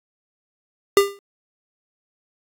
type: tone with exponential decay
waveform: square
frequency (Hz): 399.8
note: G4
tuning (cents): +34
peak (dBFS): -8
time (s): 0.97-1.19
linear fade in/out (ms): 1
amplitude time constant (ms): 46
effects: AAC 64 kbps